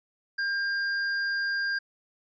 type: tone with tanh clipping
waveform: sine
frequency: 1601 Hz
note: G6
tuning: 36 cents sharp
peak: -28 dBFS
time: 0.38-1.79 s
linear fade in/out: 10 ms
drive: 16 dB
effects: resampled to 16000 Hz

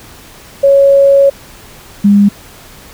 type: tone pair in turn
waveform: sine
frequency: 554.4 / 202.6 Hz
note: C#5 / G#3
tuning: 0 / -43 cents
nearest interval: octave + perfect fourth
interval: 1743 cents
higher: first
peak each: -3 dBFS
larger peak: neither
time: 0.63-1.3 / 2.04-2.29 s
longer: first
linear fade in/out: 10 ms
effects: pink hiss -36 dBFS RMS until 2.93 s

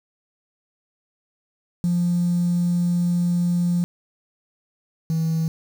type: tone pair in turn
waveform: triangle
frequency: 174.61 / 161.87 Hz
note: F3 / E3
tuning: 0 / -31 cents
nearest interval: minor second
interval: 131 cents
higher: first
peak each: -14 / -16 dBFS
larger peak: first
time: 1.84-3.84 / 5.1-5.48 s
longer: first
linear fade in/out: 0 ms
effects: tanh soft clip ceiling -15 dBFS + 7-bit

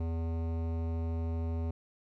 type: tone with hard clipping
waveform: sine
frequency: 82.41 Hz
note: E2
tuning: in tune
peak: -33 dBFS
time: 0-1.71 s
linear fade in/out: 5 ms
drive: 16 dB
effects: none

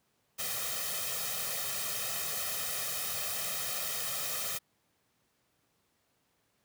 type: noise with comb filter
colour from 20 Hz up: white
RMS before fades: -35 dBFS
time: 0.38-4.59 s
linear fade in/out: 20 ms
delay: 1.6 ms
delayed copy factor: +0.9
effects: pink hiss -74 dBFS RMS until 6.64 s + high-pass 100 Hz 12 dB/octave

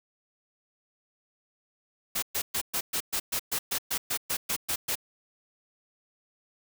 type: noise bursts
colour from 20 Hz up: white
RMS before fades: -29 dBFS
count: 15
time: 2.15-4.955 s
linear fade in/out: 10 ms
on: 75 ms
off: 120 ms
effects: none

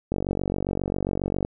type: click train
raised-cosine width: 2 ms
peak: -12 dBFS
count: 64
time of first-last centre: 0.12-1.449 s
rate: 47.4 Hz
effects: none

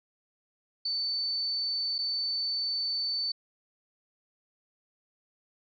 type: tone with dropouts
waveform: sine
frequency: 4521 Hz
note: C#8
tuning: 33 cents sharp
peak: -28 dBFS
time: 0.85-3.32 s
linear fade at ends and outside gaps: 5 ms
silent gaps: 1.983-1.987 s
effects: none

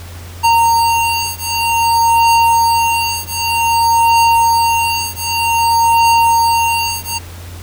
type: beating tone pair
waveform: square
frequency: 923 / 923.53 Hz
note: A#5 / A#5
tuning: -17 / -16 cents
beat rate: 0.53 Hz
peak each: -14 dBFS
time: 0.43-7.19 s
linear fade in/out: 20 ms
effects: added 87 Hz sine -29 dBFS peak until 7.62 s + pink hiss -36 dBFS RMS until 7.62 s

